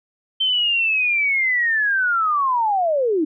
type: linear sweep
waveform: sine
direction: down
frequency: 3115 to 290.9 Hz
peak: -16 dBFS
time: 0.4-3.25 s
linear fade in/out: 10 ms
effects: none